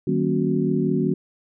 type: tone cluster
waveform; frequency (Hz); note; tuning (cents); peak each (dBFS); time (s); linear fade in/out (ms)
sine; 155.4 / 189.6 / 234.6 / 274.7 / 369.5; D#3 / F#3 / A#3 / C#4 / F#4; -2 / +43 / +11 / -16 / -2; -25; 0.07-1.14; 5
effects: none